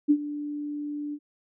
sine tone with ADSR envelope, 293.7 Hz, D4, in tune, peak -14 dBFS, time 0.08-1.19 s, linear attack 26 ms, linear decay 63 ms, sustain -16 dB, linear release 56 ms, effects none

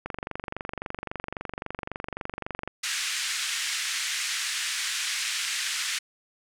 click train, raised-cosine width 0.5 ms, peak -17 dBFS, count 63, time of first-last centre 0.06-2.676 s, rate 23.7 Hz
pink band-pass noise, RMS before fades -30 dBFS, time 2.83-5.99 s, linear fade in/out 10 ms, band 1700 to 9000 Hz, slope 24 dB/octave
effects none

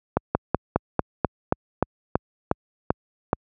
slowing click train, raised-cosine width 1 ms, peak -4 dBFS, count 12, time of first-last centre 0.17-3.331 s, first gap 180 ms, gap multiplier 1.09, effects high-pass 60 Hz 12 dB/octave

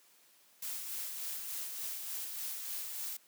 blue noise with tremolo, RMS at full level -39 dBFS, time 0.62-3.17 s, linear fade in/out 5 ms, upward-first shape sine, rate 3.4 Hz, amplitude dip 35%, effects white hiss -65 dBFS RMS until 3.27 s + high-pass 200 Hz 12 dB/octave

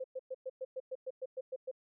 sine tone bursts, 519 Hz, C5, 14 cents flat, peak -36 dBFS, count 12, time 0-1.714 s, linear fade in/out 10 ms, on 42 ms, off 110 ms, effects none

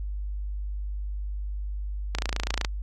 click train, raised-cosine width 0.2 ms, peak -10 dBFS, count 15, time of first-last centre 2.15-2.648 s, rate 28.1 Hz, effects added 50 Hz sine -29 dBFS peak until 2.82 s + AAC 48 kbps

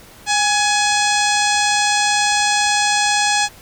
harmonic tone with a mistuned harmonic, 842 Hz, G#5, 24 cents sharp, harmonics 1 / 2 / 3 / 4 / 5 / 6 / 7 / 8 / 9 / 10, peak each -18 / -21 / -23 / -24 / -25 / -26 / -26 / -27 / -28 / -28 dBFS, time 0.26-3.49 s, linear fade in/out 50 ms, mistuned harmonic 1, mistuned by -42 cents, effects pink hiss -43 dBFS RMS until 3.61 s

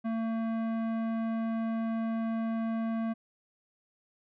sine tone with tanh clipping, 225.7 Hz, A3, 44 cents sharp, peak -31 dBFS, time 0.04-3.14 s, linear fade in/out 20 ms, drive 15 dB, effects none

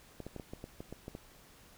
clicks, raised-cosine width 2 ms, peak -29 dBFS, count 10, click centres 0.203 / 0.266 / 0.363 / 0.398 / 0.535 / 0.641 / 0.805 / 0.926 / 1.081 / 1.151 s, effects pink hiss -59 dBFS RMS until 1.77 s

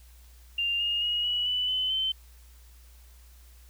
sine tone with pitch steps, 2794 / 2840 / 2886 / 2933 / 2981 / 3029 / 3079 Hz, F7 / F7 / F#7 / F#7 / F#7 / F#7 / G7, 0 / +28 / -44 / -16 / +12 / +40 / -32 cents, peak -25 dBFS, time 0.58-2.12 s, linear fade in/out 5 ms, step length 220 ms, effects added 60 Hz sine -50 dBFS peak until 3.69 s + white hiss -60 dBFS RMS until 3.69 s

